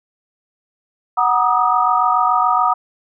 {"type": "tone cluster", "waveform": "sine", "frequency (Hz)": [741, 951, 1215, 1262], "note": ["F#5", "A#5", "D#6", "D#6"], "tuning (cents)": [2, 34, -42, 24], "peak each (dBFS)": -18, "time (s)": [1.17, 2.74], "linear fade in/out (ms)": 10, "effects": []}